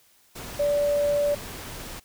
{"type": "tone in noise", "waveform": "sine", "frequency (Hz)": 580, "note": "D5", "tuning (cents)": -22, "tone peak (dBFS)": -20, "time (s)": [0.59, 1.35], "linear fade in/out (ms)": 10, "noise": "pink", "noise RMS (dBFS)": -38, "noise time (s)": [0.35, 2], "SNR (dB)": 15, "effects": ["white hiss -60 dBFS RMS until 2.04 s"]}